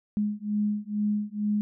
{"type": "beating tone pair", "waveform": "sine", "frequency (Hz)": [207.7, 209.9], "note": ["G#3", "G#3"], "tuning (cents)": [0, 19], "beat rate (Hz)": 2.2, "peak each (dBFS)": -28, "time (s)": [0.17, 1.61], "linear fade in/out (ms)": 0, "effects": []}